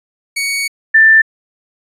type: tone pair in turn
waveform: sawtooth / sine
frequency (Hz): 2235 / 1775.8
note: C#7 / A6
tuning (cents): +14 / +15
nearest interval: major third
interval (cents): 399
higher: first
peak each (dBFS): -12 / -4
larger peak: second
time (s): 0.36-0.68 / 0.94-1.22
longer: first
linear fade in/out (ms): 10
effects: resampled to 32000 Hz